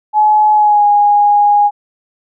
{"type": "tone with pitch glide", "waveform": "sine", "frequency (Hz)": [850, 823.9], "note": ["G#5", "G#5"], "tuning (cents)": [40, -14], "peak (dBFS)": -6, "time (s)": [0.13, 1.71], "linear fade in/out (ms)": 50, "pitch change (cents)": -54, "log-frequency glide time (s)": [0.53, 0.86], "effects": []}